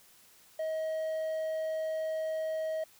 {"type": "tone", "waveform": "triangle", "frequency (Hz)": 634, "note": "D#5", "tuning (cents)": 32, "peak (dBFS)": -29, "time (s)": [0.59, 2.84], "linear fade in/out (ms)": 5, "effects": ["white hiss -60 dBFS RMS until 2.99 s"]}